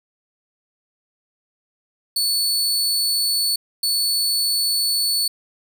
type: tone bursts at uneven times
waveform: sawtooth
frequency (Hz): 4446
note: C#8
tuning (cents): +4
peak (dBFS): -15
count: 2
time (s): 2.16-3.56 / 3.83-5.28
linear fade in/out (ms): 5
effects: none